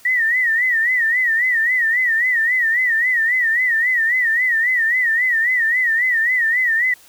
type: tone with vibrato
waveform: sine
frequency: 1905 Hz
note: A#6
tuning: 37 cents sharp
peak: -14 dBFS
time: 0.05-6.94 s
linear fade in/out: 5 ms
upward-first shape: sine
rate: 3.7 Hz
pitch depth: 120 cents each way
effects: white hiss -48 dBFS RMS until 7.08 s